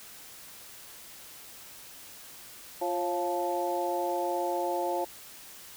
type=harmonic tone with a mistuned harmonic; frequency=174.61 Hz; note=F3; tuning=in tune; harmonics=2 / 3 / 4 / 5; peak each=-33 / -33 / -33 / -33 dBFS; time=2.81-5.05 s; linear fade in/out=10 ms; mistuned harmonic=3; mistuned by=+61 cents; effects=white hiss -48 dBFS RMS until 5.76 s